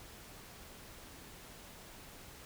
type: silence
effects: pink hiss -53 dBFS RMS until 2.45 s